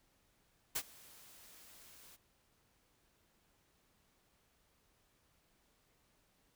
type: noise with ADSR envelope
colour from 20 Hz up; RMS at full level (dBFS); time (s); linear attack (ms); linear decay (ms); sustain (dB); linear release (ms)
white; -35; 0.75-2.17; 11; 61; -24; 24
effects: pink hiss -74 dBFS RMS until 6.55 s